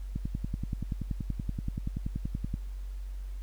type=click train; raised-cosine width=5 ms; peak=-20 dBFS; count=26; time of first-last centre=0.16-2.541 s; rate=10.5 Hz; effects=added 47 Hz sine -35 dBFS peak until 3.42 s + pink hiss -61 dBFS RMS until 3.42 s